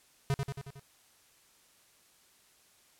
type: tone with echo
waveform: square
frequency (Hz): 138.59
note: C#3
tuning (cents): 0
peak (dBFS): -27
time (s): 0.3-0.34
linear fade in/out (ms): 0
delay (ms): 91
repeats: 5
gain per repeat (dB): -4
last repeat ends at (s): 0.795
effects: white hiss -64 dBFS RMS until 2.99 s + low-pass 12000 Hz 12 dB/octave